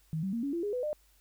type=tone with pitch steps; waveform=sine; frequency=158.6 / 191.91 / 232.2 / 281 / 340 / 411.4 / 497.7 / 602.3 Hz; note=D#3 / G3 / A#3 / C#4 / F4 / G#4 / B4 / D5; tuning=+33 / -36 / -7 / +24 / -46 / -16 / +13 / +44 cents; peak=-30 dBFS; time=0.13-0.93 s; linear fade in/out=0 ms; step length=100 ms; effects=added 50 Hz sine -64 dBFS peak until 1.2 s + white hiss -67 dBFS RMS until 1.2 s